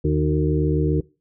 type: harmonic tone with a mistuned harmonic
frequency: 76.3 Hz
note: D#2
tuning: 33 cents flat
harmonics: 1 / 2 / 4 / 5 / 6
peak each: -23 / -21 / -24 / -25 / -26 dBFS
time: 0.04-1.01 s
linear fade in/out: 10 ms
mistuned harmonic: 5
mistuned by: -42 cents
effects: noise-tail reverb RT60 0.3 s tail -22 dB re dry